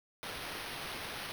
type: noise with sample-and-hold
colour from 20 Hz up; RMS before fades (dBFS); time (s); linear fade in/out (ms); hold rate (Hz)
blue; -42; 0.23-1.32; 0; 7350
effects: none